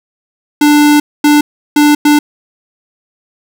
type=tone bursts at uneven times; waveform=square; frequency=295.3 Hz; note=D4; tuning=10 cents sharp; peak=-5 dBFS; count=4; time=0.61-1 / 1.24-1.41 / 1.76-1.95 / 2.05-2.19 s; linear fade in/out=5 ms; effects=none